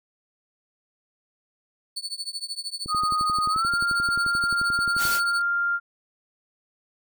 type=tone with tremolo; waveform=35% pulse; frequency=4453 Hz; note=C#8; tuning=7 cents sharp; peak=-25 dBFS; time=1.96-5.42 s; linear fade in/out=10 ms; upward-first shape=triangle; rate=13 Hz; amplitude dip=100%
type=click train; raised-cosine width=3 ms; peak=-24 dBFS; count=26; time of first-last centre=2.86-5.053 s; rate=11.4 Hz
type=tone with pitch glide; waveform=sine; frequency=1244.5 to 1396.9 Hz; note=D#6 to F6; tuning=0 to 0 cents; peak=-21 dBFS; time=2.88-5.8 s; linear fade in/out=50 ms; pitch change=+200 cents; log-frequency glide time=3.5-3.69 s
type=noise; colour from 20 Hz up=white; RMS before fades=-29 dBFS; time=4.97-5.21 s; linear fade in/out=50 ms
effects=none